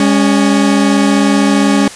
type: tone pair together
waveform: 40% pulse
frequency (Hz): 203.4 / 278.8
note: G#3 / C#4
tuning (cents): -36 / +10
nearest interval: perfect fourth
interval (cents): 546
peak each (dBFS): -10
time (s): 0-1.88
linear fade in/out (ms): 2
effects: white hiss -30 dBFS RMS until 1.95 s + resampled to 22050 Hz